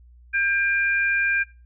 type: tone pair together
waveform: sine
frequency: 1598 / 2394 Hz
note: G6 / D7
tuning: +33 / +33 cents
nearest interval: perfect fifth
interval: 700 cents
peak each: -21 / -24 dBFS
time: 0.33-1.44 s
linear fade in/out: 20 ms
effects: noise-tail reverb RT60 0.3 s tail -17 dB re dry + added 60 Hz sine -47 dBFS peak until 1.65 s